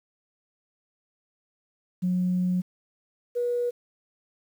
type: tone pair in turn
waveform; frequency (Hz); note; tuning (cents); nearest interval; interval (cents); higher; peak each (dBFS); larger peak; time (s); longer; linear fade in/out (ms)
sine; 181.3 / 484; F#3 / B4; -35 / -35; octave + perfect fourth; 1700; second; -21 / -23; first; 2.02-2.62 / 3.35-3.71; first; 20
effects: tanh soft clip ceiling -17 dBFS + 9-bit